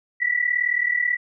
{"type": "tone pair together", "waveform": "sine", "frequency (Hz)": [1937.1, 1975.5], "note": ["B6", "B6"], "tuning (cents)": [-34, 0], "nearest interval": "unison", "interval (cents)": 34, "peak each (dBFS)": [-22, -22], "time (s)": [0.2, 1.17], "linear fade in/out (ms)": 20, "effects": []}